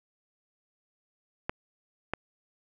clicks, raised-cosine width 0.5 ms, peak -14 dBFS, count 2, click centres 1.495 / 2.136 s, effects none

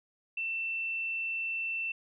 sine tone, 2680 Hz, E7, 28 cents sharp, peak -31 dBFS, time 0.37-1.92 s, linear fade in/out 5 ms, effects none

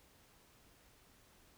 silence, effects pink hiss -66 dBFS RMS until 1.57 s

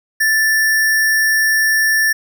sine tone with sample-and-hold, 1760 Hz, A6, in tune, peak -11 dBFS, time 0.2-2.13 s, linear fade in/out 10 ms, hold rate 7350 Hz, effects none

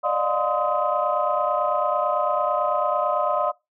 sine tone cluster, 584 / 613 / 711 / 1033 / 1261 Hz, D5 / D#5 / F5 / C6 / D#6, -10 / -26 / +31 / -22 / +23 cents, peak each -26 dBFS, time 0.03-3.52 s, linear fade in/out 20 ms, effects noise-tail reverb RT60 0.2 s tail -21 dB re dry + tanh soft clip ceiling -9 dBFS

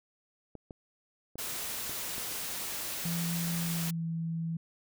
clicks, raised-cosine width 2 ms, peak -30 dBFS, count 5, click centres 0.553 / 0.708 / 1.356 / 1.895 / 2.181 s
white noise, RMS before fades -37 dBFS, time 1.38-3.91 s, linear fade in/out 10 ms
sine tone with pitch glide, 169.6 to 164.68 Hz, E3 to E3, +50 to -1 cents, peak -31 dBFS, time 3.05-4.57 s, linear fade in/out 5 ms, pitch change -51 cents, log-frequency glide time 3.58-4.05 s
effects none

